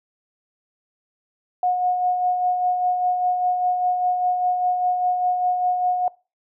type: tone with tremolo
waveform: sine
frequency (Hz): 725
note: F#5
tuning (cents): -35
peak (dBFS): -16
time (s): 1.63-6.08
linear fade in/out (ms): 2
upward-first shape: sine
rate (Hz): 5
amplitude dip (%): 40
effects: noise-tail reverb RT60 0.3 s tail -22 dB re dry